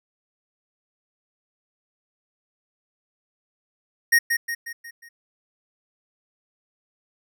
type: tone with echo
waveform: square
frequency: 1864.7 Hz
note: A#6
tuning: in tune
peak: -14 dBFS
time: 4.12-4.19 s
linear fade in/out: 10 ms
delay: 180 ms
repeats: 5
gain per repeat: -6 dB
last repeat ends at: 5.09 s
effects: none